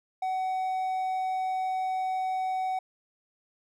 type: tone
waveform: triangle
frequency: 751 Hz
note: F#5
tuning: 26 cents sharp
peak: -25 dBFS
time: 0.22-2.79 s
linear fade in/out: 5 ms
effects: none